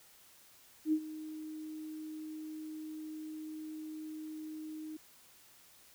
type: tone with ADSR envelope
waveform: sine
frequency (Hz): 311.1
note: D#4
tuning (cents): 0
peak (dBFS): -25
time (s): 0.85-4.97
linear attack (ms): 75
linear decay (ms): 69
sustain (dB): -16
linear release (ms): 7
effects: white hiss -61 dBFS RMS until 5.94 s